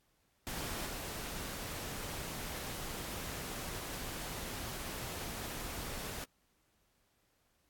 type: noise with level steps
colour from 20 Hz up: pink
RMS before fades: -40 / -42 dBFS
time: 0.47-6.24 s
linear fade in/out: 0 ms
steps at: 0.85 s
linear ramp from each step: 20 ms
effects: pink hiss -75 dBFS RMS until 7.69 s + AAC 64 kbps